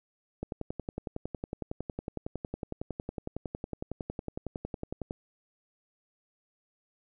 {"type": "click train", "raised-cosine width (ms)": 2, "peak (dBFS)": -21, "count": 52, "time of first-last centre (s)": [0.43, 5.109], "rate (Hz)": 10.9, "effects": []}